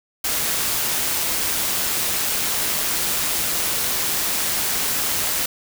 white noise with amplitude modulation, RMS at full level -21 dBFS, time 0.24-5.46 s, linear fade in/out 5 ms, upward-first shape sine, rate 161 Hz, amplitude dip 25%, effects none

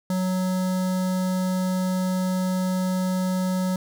square tone with notch filter, 185 Hz, F#3, in tune, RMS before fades -24 dBFS, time 0.1-3.76 s, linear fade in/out 2 ms, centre 2500 Hz, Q 1.1, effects none

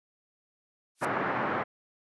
blue noise with exponential growth, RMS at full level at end -34 dBFS, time 0.95-1.05 s, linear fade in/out 2 ms, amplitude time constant 20 ms
white band-pass noise, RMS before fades -30 dBFS, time 1.01-1.64 s, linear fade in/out 20 ms, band 120 to 1600 Hz, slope 24 dB/octave
effects resampled to 24000 Hz

